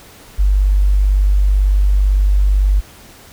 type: tone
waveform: sine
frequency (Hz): 49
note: G1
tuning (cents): 0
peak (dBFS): -9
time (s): 0.38-2.81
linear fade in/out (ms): 20
effects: pink hiss -41 dBFS RMS until 3.32 s